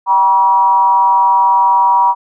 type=tone with frequency modulation; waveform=sine; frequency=961 Hz; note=B5; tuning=48 cents flat; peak=-7 dBFS; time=0.06-2.15 s; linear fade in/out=50 ms; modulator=180 Hz; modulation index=0.54; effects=none